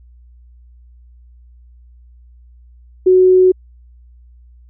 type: tone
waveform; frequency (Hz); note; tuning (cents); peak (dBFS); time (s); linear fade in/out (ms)
sine; 370; F#4; 0; -6; 3.06-3.52; 10
effects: added 60 Hz sine -41 dBFS peak until 4.69 s